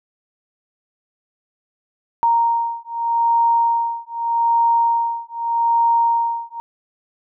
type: beating tone pair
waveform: sine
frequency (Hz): 930 / 930.82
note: A#5 / A#5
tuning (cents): -4 / -3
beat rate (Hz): 0.82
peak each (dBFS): -18 / -18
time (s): 2.23-6.6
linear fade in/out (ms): 0
effects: none